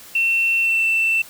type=tone with pitch glide; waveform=sine; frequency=2700 to 2674 Hz; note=E7 to E7; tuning=+41 to +24 cents; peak=-14 dBFS; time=0.15-1.22 s; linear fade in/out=5 ms; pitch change=-17 cents; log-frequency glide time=0.62-0.86 s; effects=tanh soft clip ceiling -12 dBFS + white hiss -42 dBFS RMS until 1.29 s